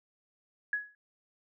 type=tone with exponential decay; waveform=sine; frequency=1679 Hz; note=G#6; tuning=18 cents sharp; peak=-25 dBFS; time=0.73-0.95 s; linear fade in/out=2 ms; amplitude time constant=47 ms; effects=none